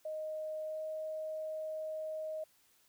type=tone with pitch glide; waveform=sine; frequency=622 to 626 Hz; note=D#5 to D#5; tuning=-1 to +10 cents; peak=-37 dBFS; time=0.05-2.44 s; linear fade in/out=5 ms; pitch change=+11 cents; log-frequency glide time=0.64-0.81 s; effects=white hiss -69 dBFS RMS until 2.88 s